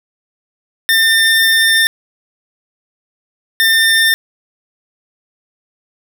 25% pulse tone bursts at uneven times, 1802 Hz, A6, 41 cents sharp, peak -5 dBFS, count 2, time 0.89-1.87 / 3.6-4.14 s, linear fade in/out 0 ms, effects none

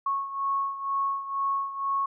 sine beating tone pair, 1100 / 1102.1 Hz, C#6 / C#6, -14 / -10 cents, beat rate 2.1 Hz, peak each -27 / -32 dBFS, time 0.06-2.06 s, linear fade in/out 5 ms, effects none

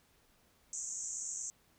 white band-pass noise, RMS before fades -41 dBFS, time 0.73-1.5 s, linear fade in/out 0 ms, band 6100 to 7700 Hz, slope 96 dB/octave, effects pink hiss -69 dBFS RMS until 1.78 s

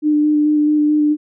sine tone with vibrato, 300 Hz, D4, 37 cents sharp, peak -11 dBFS, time 0.02-1.17 s, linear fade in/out 50 ms, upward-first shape square, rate 4.6 Hz, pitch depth 11 cents each way, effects none

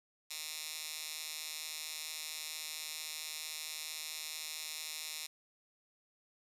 10% pulse tone with high-pass filter, 155.56 Hz, D#3, in tune, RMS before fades -43 dBFS, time 0.3-5.27 s, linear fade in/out 10 ms, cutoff 3900 Hz, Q 0.92, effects resampled to 32000 Hz + 11-bit

